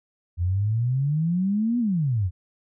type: exponential two-way sweep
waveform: sine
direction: up then down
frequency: 84.1 to 246.9 to 84.1 Hz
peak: -20 dBFS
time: 0.37-2.31 s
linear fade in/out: 50 ms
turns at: 1.79 s
effects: none